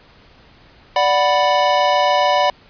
square chord, B minor, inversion first, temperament equal, 587.3 / 740 / 987.8 Hz, D5 / F#5 / B5, 0 / 0 / 0 cents, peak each -18 dBFS, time 0.96-2.5 s, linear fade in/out 2 ms, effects pink hiss -48 dBFS RMS until 2.69 s + resampled to 11025 Hz

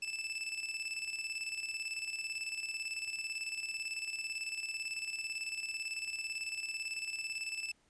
sawtooth tone with tremolo, 2637 Hz, E7, in tune, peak -32 dBFS, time 0.02-7.72 s, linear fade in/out 5 ms, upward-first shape square, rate 18 Hz, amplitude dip 55%, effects pink hiss -71 dBFS RMS until 7.89 s + resampled to 22050 Hz

